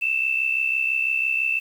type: tone pair together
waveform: sine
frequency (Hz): 2634 / 2700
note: E7 / E7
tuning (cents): -2 / +41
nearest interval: unison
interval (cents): 43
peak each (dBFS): -21 / -26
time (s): 0.01-1.6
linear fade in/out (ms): 20
effects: 8-bit